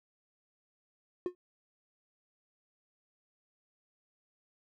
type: tone with exponential decay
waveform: triangle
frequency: 359 Hz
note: F4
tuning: 48 cents sharp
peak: -25 dBFS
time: 1.26-1.35 s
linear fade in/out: 1 ms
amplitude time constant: 18 ms
effects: none

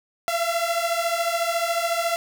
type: beating tone pair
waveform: sawtooth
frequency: 671 / 685 Hz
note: E5 / F5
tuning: +31 / -34 cents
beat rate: 14 Hz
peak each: -21 / -21 dBFS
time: 0.28-2.16 s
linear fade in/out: 0 ms
effects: none

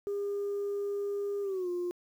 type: tone with pitch glide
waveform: sine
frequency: 404.2 to 353.9 Hz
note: G#4 to F4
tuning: -47 to +23 cents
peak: -29 dBFS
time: 0.07-1.91 s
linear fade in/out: 0 ms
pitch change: -230 cents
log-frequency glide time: 1.42-1.69 s
effects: tanh soft clip ceiling -28 dBFS + 10-bit

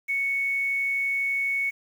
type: tone with quantisation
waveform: sine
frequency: 2217 Hz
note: C#7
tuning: in tune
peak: -23 dBFS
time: 0.08-1.71 s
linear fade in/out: 20 ms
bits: 8
effects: none

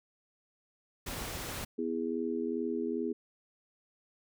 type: noise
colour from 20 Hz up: pink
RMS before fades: -39 dBFS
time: 1.06-1.65 s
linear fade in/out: 10 ms
type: harmonic tone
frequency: 82.41 Hz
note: E2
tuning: in tune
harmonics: 3 / 4 / 5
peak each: -35 / -36 / -35 dBFS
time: 1.78-3.13 s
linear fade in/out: 10 ms
effects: none

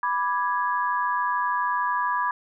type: chord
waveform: sine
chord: G# diminished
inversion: first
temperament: equal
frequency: 987.8 / 1174.7 / 1661.2 Hz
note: B5 / D6 / G#6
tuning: 0 / 0 / 0 cents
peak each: -24 / -28 / -29 dBFS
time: 0.03-2.31 s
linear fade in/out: 2 ms
effects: none

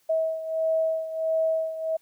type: beating tone pair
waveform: sine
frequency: 643 / 644.5 Hz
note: E5 / E5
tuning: -43 / -39 cents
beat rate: 1.5 Hz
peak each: -24 / -29 dBFS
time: 0.09-1.97 s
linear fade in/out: 10 ms
effects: white hiss -65 dBFS RMS until 2.01 s

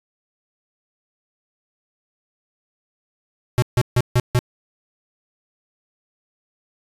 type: tone bursts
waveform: square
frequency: 123.47 Hz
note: B2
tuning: in tune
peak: -14 dBFS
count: 5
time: 3.58-4.39 s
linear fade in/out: 0 ms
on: 42 ms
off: 150 ms
effects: resampled to 32000 Hz

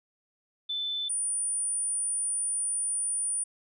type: tone pair in turn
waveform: sine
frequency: 3520 / 9397 Hz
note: A7 / D9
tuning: 0 / 0 cents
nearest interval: octave + perfect fourth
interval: 1700 cents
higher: second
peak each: -29 / -27 dBFS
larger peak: second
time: 0.69-1.09 / 1.09-3.44 s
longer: second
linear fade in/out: 10 ms
effects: none

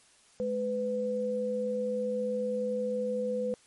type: tone pair together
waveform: sine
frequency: 211.7 / 500.8 Hz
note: G#3 / B4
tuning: +33 / +24 cents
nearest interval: octave + minor third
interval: 1491 cents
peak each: -35 / -29 dBFS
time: 0.4-3.54 s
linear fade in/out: 0 ms
effects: white hiss -61 dBFS RMS until 3.66 s + MP3 48 kbps

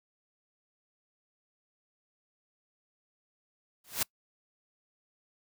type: noise with exponential growth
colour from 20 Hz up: white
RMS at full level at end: -25 dBFS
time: 3.84-4.03 s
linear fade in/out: 5 ms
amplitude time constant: 41 ms
effects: noise-tail reverb RT60 0.1 s tail -25 dB re dry

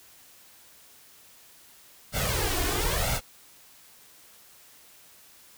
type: noise with flanger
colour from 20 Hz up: pink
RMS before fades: -27 dBFS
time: 2.12-3.21 s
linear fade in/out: 50 ms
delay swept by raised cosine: 1.4 to 2.8 ms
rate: 1 Hz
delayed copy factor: +0.8
effects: white hiss -54 dBFS RMS until 5.57 s

